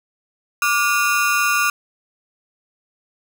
30% pulse ring-modulated tone, 1298 Hz, E6, 27 cents flat, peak -10 dBFS, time 0.62-1.7 s, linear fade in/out 2 ms, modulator 128 Hz, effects none

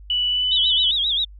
sine tone with pitch glide, 2960 to 3000 Hz, F#7 to F#7, 0 to +23 cents, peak -18 dBFS, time 0.1-0.91 s, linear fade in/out 2 ms, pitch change +23 cents, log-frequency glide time 0.29-0.48 s
sine tone with vibrato, 3543 Hz, A7, 11 cents sharp, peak -18 dBFS, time 0.51-1.25 s, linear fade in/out 10 ms, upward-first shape sine, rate 7.5 Hz, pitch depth 160 cents each way
effects added 50 Hz sine -39 dBFS peak until 1.39 s

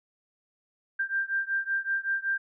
sine beating tone pair, 1581 / 1586.3 Hz, G6 / G6, +14 / +20 cents, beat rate 5.3 Hz, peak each -29 / -30 dBFS, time 0.99-2.38 s, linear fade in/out 10 ms, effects none

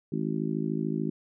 harmonic tone, 53.5 Hz, A1, 48 cents flat, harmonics 3 / 4 / 5 / 6 / 7, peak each -32 / -32 / -34 / -34 / -36 dBFS, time 0.12-1.1 s, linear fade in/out 5 ms, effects none

